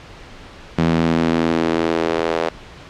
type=tone with high-pass filter sweep; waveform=sawtooth; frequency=82.41 Hz; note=E2; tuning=in tune; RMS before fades=-18 dBFS; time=0.78-2.49 s; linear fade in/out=5 ms; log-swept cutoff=180 to 500 Hz; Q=2; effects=pink hiss -39 dBFS RMS until 2.89 s + low-pass 4000 Hz 12 dB/octave